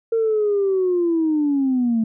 sine linear sweep, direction down, 459.1 to 219.3 Hz, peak -15 dBFS, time 0.12-2.04 s, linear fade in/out 5 ms, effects tanh soft clip ceiling -12 dBFS

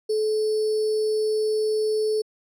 sine tone with sample-and-hold, 430.7 Hz, A4, 37 cents flat, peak -20 dBFS, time 0.09-2.22 s, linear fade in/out 10 ms, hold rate 4900 Hz, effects low-pass 11000 Hz 12 dB/octave

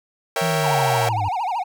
sawtooth chord, A# diminished seventh, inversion none, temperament equal, 466.2 / 554.4 / 659.3 / 784 Hz, A#4 / C#5 / E5 / G5, 0 / 0 / 0 / 0 cents, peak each -22 dBFS, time 0.36-1.09 s, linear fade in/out 2 ms
triangle linear sweep, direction down, 170 to 97 Hz, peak -21 dBFS, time 0.41-1.29 s, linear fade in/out 10 ms
triangle tone with vibrato, 830 Hz, G#5, 1 cent flat, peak -19 dBFS, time 0.63-1.64 s, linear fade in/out 20 ms, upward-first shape sine, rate 13 Hz, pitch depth 250 cents each way
effects none

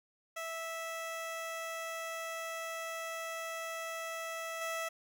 15% pulse tone with level steps, 656 Hz, E5, 9 cents flat, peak -32 / -29 dBFS, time 0.36-4.89 s, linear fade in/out 10 ms, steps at 4.61 s, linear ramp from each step 5 ms, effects none

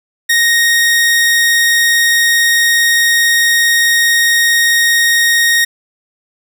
sawtooth tone, 1864.7 Hz, A#6, in tune, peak -5 dBFS, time 0.29-5.65 s, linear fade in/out 10 ms, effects none

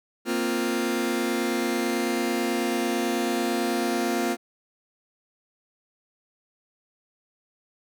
sawtooth chord, Bb suspended second, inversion none, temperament just, 233.1 / 262.2 / 349.6 Hz, Bb3 / C4 / F4, 0 / +4 / +2 cents, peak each -24 / -25 / -23 dBFS, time 0.25-4.37 s, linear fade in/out 50 ms, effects none

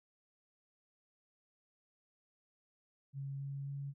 sine tone with pitch steps, 137.9 / 138.94 / 139.99 Hz, C#3 / C#3 / C#3, -9 / +4 / +17 cents, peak -39 dBFS, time 3.13-3.94 s, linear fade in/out 50 ms, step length 270 ms, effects none

